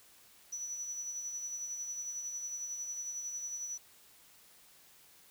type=tone with tremolo; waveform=sine; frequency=5920 Hz; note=F#8; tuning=in tune; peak=-36 dBFS; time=0.52-3.78 s; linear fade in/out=10 ms; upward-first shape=sine; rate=11 Hz; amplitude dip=40%; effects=white hiss -61 dBFS RMS until 5.3 s